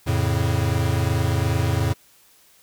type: chord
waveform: square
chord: F augmented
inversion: none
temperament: equal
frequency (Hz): 87.31 / 110 / 138.59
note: F2 / A2 / C#3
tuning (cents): 0 / 0 / 0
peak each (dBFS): -24 / -23 / -26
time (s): 0.06-1.94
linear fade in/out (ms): 20
effects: white hiss -55 dBFS RMS until 2.62 s